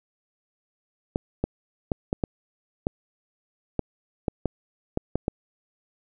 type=clicks; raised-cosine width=2 ms; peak=-10 dBFS; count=12; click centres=1.159 / 1.44 / 1.918 / 2.129 / 2.238 / 2.869 / 3.793 / 4.282 / 4.457 / 4.974 / 5.156 / 5.281 s; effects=none